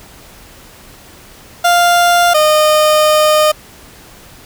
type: tone pair in turn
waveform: 30% pulse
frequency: 698.5 / 612.3 Hz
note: F5 / D#5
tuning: 0 / -28 cents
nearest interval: major second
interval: 228 cents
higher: first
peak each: -5 dBFS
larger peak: neither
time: 1.64-2.34 / 2.34-3.52 s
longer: second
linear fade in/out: 10 ms
effects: pink hiss -39 dBFS RMS until 4.45 s